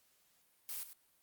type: noise with echo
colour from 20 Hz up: blue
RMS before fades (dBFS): -42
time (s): 0.69-0.83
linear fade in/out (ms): 0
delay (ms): 100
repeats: 1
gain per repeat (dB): -11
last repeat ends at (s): 0.93
effects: white hiss -72 dBFS RMS until 1.22 s + Opus 48 kbps